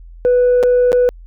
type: tone with dropouts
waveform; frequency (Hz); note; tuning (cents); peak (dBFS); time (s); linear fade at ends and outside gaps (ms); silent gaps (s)
sine; 493.9; B4; 0; -7; 0.25-1.09; 0; 0.629-0.635 / 0.919-0.929
effects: tanh soft clip ceiling -7 dBFS + added 42 Hz sine -34 dBFS peak until 1.26 s